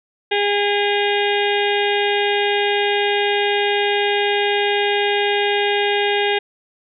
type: harmonic tone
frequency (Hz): 408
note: G#4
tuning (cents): -31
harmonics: 1 / 2 / 4 / 5 / 6 / 7 / 8 / 9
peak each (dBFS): -19 / -22 / -25 / -26 / -27 / -27 / -28 / -29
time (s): 0.31-6.39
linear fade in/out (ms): 10
effects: none